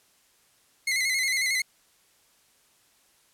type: tone with vibrato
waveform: sawtooth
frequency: 2093 Hz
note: C7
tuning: in tune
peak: -20 dBFS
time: 0.87-1.62 s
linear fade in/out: 5 ms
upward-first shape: square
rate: 11 Hz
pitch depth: 53 cents each way
effects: white hiss -63 dBFS RMS until 3.33 s + low-pass 12000 Hz 12 dB/octave